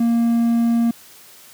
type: tone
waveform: triangle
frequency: 233 Hz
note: A#3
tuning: 1 cent flat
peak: -12 dBFS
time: 0-0.91 s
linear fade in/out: 5 ms
effects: white hiss -45 dBFS RMS until 1.53 s + high-pass 80 Hz 12 dB/octave